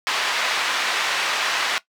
pink band-pass noise, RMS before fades -23 dBFS, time 0.07-1.78 s, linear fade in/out 0 ms, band 1100 to 4100 Hz, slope 12 dB/octave, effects noise-tail reverb RT60 0.1 s tail -17 dB re dry

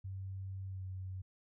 sine tone with pitch glide, 95.8 to 93.77 Hz, G2 to F#2, -39 to +24 cents, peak -40 dBFS, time 0.04-1.22 s, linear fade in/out 10 ms, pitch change -37 cents, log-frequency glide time 0.67-0.84 s, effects none

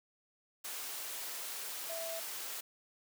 sine tone in noise, 659.3 Hz, E5, in tune, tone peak -40 dBFS, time 1.89-2.2 s, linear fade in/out 10 ms, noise white, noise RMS -42 dBFS, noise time 0.64-2.61 s, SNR -1 dB, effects high-pass 400 Hz 12 dB/octave

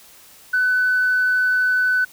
sine tone, 1502 Hz, F#6, 26 cents sharp, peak -14 dBFS, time 0.53-2.05 s, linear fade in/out 10 ms, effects tanh soft clip ceiling -11 dBFS + white hiss -47 dBFS RMS until 2.12 s

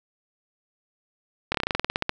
slowing click train, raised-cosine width 0.3 ms, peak -7 dBFS, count 14, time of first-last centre 1.52-2.094 s, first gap 25 ms, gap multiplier 1.09, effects none

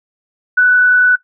sine tone with frequency modulation, 1487 Hz, F#6, 8 cents sharp, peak -6 dBFS, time 0.57-1.16 s, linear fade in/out 10 ms, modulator 30.8 Hz, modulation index 0.33, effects noise-tail reverb RT60 0.1 s tail -17 dB re dry

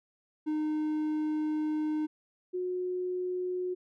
triangle / sine tone pair in turn, 306.8 / 363.6 Hz, D#4 / F#4, -24 / -30 cents, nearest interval minor third, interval 294 cents, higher second, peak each -26 / -30 dBFS, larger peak first, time 0.46-2.07 / 2.53-3.75 s, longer first, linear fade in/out 20 ms, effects none

